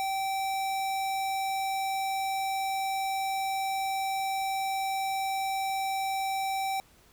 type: tone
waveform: square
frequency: 775 Hz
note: G5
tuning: 20 cents flat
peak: -29 dBFS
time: 0-6.8 s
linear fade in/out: 0 ms
effects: pink hiss -60 dBFS RMS until 7.12 s